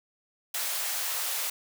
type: high-pass noise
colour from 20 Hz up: white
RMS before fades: -31 dBFS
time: 0.54-1.5 s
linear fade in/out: 5 ms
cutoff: 550 Hz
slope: 24 dB/octave
effects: none